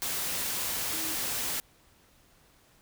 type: tone in noise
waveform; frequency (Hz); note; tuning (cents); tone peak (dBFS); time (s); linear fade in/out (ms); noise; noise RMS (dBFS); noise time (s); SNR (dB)
sine; 319.3; D#4; +45; -42; 0.93-1.15; 0; white; -32; 0.02-1.6; -13
effects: pink hiss -62 dBFS RMS until 2.81 s